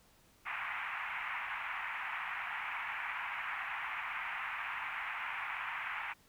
white band-pass noise, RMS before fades -40 dBFS, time 0.45-6.14 s, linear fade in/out 20 ms, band 810 to 2500 Hz, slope 48 dB/octave, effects pink hiss -66 dBFS RMS until 6.28 s

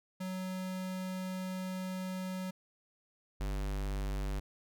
square tone pair in turn, 186 / 49.27 Hz, F#3 / G1, +9 / +10 cents, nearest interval octave + major seventh, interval 2299 cents, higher first, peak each -37 / -34 dBFS, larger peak second, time 0.2-2.51 / 3.4-4.4 s, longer first, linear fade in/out 10 ms, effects none

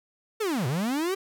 45% pulse linear two-way sweep, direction down then up, 458.9 to 116.4 to 398 Hz, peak -25 dBFS, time 0.4-1.15 s, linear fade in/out 10 ms, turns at 0.67 s, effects none

